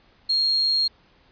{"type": "tone", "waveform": "sine", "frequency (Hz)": 4249, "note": "C8", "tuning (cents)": 26, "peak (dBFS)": -18, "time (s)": [0.29, 0.88], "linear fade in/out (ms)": 10, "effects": ["pink hiss -58 dBFS RMS until 1.31 s", "resampled to 11025 Hz"]}